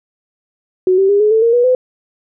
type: tone with pitch steps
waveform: sine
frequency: 370 / 387.1 / 404.9 / 423.5 / 443.1 / 463.5 / 484.8 / 507.2 Hz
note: F#4 / G4 / G#4 / G#4 / A4 / A#4 / B4 / B4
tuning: 0 / -22 / -44 / +34 / +12 / -10 / -32 / +46 cents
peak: -8 dBFS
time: 0.87-1.75 s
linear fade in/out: 2 ms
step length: 110 ms
effects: none